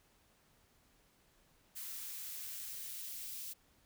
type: noise with high-pass filter sweep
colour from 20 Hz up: blue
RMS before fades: -45 dBFS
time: 1.75-3.54 s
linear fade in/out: 20 ms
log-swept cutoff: 1000 to 2800 Hz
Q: 0.9
effects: pink hiss -70 dBFS RMS until 3.85 s